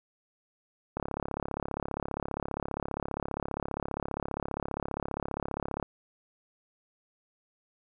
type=click train; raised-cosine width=1 ms; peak=-18 dBFS; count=171; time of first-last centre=0.97-5.827 s; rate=35 Hz; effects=none